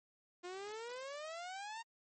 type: exponential sweep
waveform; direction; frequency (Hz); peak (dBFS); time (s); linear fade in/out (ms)
sawtooth; up; 349.2 to 932.3; -40; 0.43-1.83; 20
effects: MP3 32 kbps